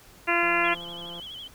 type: harmonic tone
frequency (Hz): 343.3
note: F4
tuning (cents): -30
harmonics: 1 / 2 / 3 / 4 / 5 / 6 / 7 / 8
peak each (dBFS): -29 / -29 / -29 / -29 / -29 / -29 / -29 / -29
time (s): 0.27-0.75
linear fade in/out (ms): 20
type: click train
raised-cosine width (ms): 1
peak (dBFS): -30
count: 133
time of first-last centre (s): 0.43-1.197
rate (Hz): 172
type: tone with vibrato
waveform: sine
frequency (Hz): 3175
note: G7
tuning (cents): +21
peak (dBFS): -37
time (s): 0.64-1.48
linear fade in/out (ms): 10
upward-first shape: sine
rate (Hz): 12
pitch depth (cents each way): 100
effects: pink hiss -52 dBFS RMS until 1.54 s